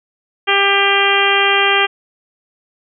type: harmonic tone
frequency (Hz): 397.5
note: G4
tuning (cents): +24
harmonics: 1 / 2 / 3 / 4 / 5 / 6 / 7 / 8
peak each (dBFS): -19 / -19 / -19 / -19 / -19 / -19 / -19 / -19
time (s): 0.47-1.87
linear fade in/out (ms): 20
effects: none